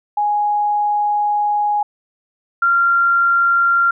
sine tone pair in turn, 830.6 / 1382.8 Hz, G#5 / F6, 0 / -18 cents, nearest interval major sixth, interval 882 cents, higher second, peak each -14 / -11 dBFS, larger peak second, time 0.17-1.83 / 2.62-3.91 s, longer first, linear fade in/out 5 ms, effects none

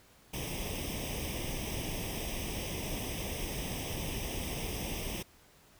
pink noise with comb filter, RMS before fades -37 dBFS, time 0.33-5.23 s, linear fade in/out 10 ms, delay 0.35 ms, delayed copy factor +0.85, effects pink hiss -61 dBFS RMS until 5.79 s

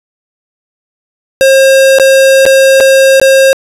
square tone with dropouts, 536 Hz, C5, 42 cents sharp, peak -3 dBFS, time 1.41-3.53 s, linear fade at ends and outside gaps 0 ms, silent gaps 1.986-1.998 / 2.454-2.463 / 2.802-2.807 / 3.199-3.215 s, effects resampled to 32000 Hz + 7-bit

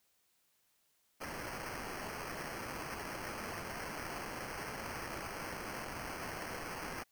white noise with sample-and-hold, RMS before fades -43 dBFS, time 1.2-7.04 s, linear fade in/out 20 ms, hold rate 3675 Hz, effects white hiss -75 dBFS RMS until 7.11 s

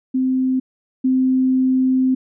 sine tone pair in turn, 259.3 / 259.3 Hz, C4 / C4, -15 / -15 cents, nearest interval unison, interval 0 cents, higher neither, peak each -15 / -13 dBFS, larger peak second, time 0.14-0.6 / 1.04-2.15 s, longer second, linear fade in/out 10 ms, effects none

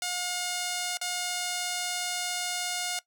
5% pulse tone with dropouts, 717 Hz, F5, 45 cents sharp, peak -18 dBFS, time 0.02-2.99 s, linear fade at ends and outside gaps 2 ms, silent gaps 0.972-1.013 s, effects noise-tail reverb RT60 0.1 s tail -18 dB re dry

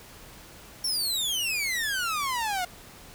sawtooth exponential sweep, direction down, 5570 to 702 Hz, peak -23 dBFS, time 0.84-2.65 s, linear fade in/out 5 ms, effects pink hiss -48 dBFS RMS until 3.14 s

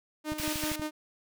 sawtooth tone with tremolo, 306 Hz, D#4, 29 cents flat, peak -27 dBFS, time 0.24-0.91 s, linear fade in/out 50 ms, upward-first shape square, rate 5.2 Hz, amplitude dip 55%
click train, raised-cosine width 5 ms, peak -27 dBFS, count 7, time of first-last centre 0.32-0.796 s, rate 12.6 Hz
pink high-pass noise, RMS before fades -36 dBFS, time 0.38-0.76 s, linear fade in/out 5 ms, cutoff 2000 Hz, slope 12 dB/octave
effects none

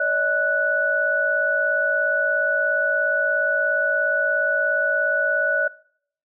sine tone cluster, 572 / 629 / 1478 Hz, D5 / D#5 / F#6, -46 / +19 / -2 cents, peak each -25 / -26 / -20 dBFS, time 0-5.68 s, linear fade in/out 5 ms, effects noise-tail reverb RT60 0.6 s tail -22 dB re dry

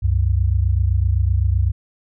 sine tone pair together, 67.18 / 95 Hz, C2 / F#2, +46 / +46 cents, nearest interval tritone, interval 600 cents, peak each -17 dBFS, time 0.02-1.72 s, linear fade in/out 20 ms, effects none

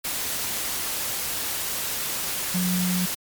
sine tone in noise, 180.9 Hz, F#3, 39 cents flat, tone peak -22 dBFS, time 2.54-3.06 s, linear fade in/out 10 ms, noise white, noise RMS -28 dBFS, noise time 0.04-3.15 s, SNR +3 dB, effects MP3 96 kbps

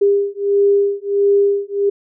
sine beating tone pair, 401.2 / 402.7 Hz, G4 / G4, +40 / +47 cents, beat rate 1.5 Hz, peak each -15 dBFS, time 0.01-1.9 s, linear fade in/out 10 ms, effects none

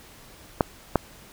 clicks, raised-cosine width 1 ms, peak -4 dBFS, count 2, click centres 0.608 / 0.957 s, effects pink hiss -49 dBFS RMS until 1.32 s

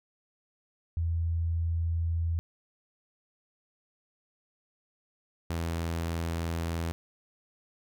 sine / sawtooth tone pair in turn, 83.3 / 83.3 Hz, E2 / E2, +19 / +19 cents, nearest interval unison, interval 0 cents, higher neither, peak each -26 dBFS, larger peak neither, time 0.97-2.39 / 5.5-6.92 s, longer neither, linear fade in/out 0 ms, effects none

